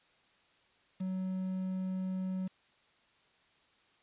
triangle tone with quantisation, 187 Hz, F#3, 19 cents sharp, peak -31 dBFS, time 1-2.48 s, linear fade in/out 10 ms, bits 9, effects white hiss -68 dBFS RMS until 4.02 s + resampled to 8000 Hz

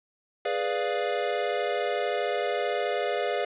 square chord, G# diminished seventh, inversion none, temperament equal, 415.3 / 493.9 / 587.3 / 698.5 Hz, G#4 / B4 / D5 / F5, 0 / 0 / 0 / 0 cents, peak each -32 dBFS, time 0.45-3.45 s, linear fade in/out 5 ms, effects resampled to 8000 Hz + 10-bit

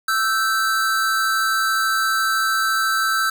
square tone pair together, 1318.5 / 1550.4 Hz, E6 / G6, 0 / -20 cents, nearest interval minor third, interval 280 cents, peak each -21 dBFS, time 0.08-3.3 s, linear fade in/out 5 ms, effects none

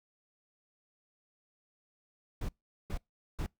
brown noise bursts, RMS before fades -35 dBFS, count 3, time 2.41-3.464 s, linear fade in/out 5 ms, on 78 ms, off 410 ms, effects noise-tail reverb RT60 0.2 s tail -26 dB re dry

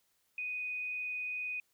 sine tone with frequency modulation, 2489 Hz, D#7, in tune, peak -35 dBFS, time 0.38-1.6 s, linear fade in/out 2 ms, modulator 22.2 Hz, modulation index 0.6, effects white hiss -75 dBFS RMS until 1.73 s

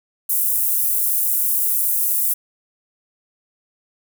pink high-pass noise, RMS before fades -19 dBFS, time 0.29-2.34 s, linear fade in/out 10 ms, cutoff 11000 Hz, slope 24 dB/octave, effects none

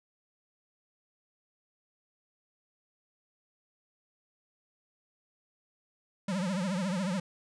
square tone with vibrato, 187.3 Hz, F#3, 21 cents sharp, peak -30 dBFS, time 6.28-7.2 s, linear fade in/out 5 ms, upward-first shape triangle, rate 14 Hz, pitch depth 180 cents each way, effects resampled to 22050 Hz

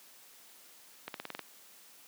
accelerating click train, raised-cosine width 0.3 ms, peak -22 dBFS, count 7, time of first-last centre 1.08-1.393 s, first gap 62 ms, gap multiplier 0.93, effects white hiss -57 dBFS RMS until 2.07 s + high-pass 200 Hz 12 dB/octave

